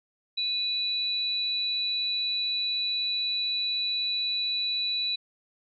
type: tone pair together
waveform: sine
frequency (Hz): 2489 / 3948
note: D#7 / B7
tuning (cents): 0 / -1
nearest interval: minor sixth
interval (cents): 799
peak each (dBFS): -36 / -26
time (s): 0.37-5.16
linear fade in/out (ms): 10
effects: none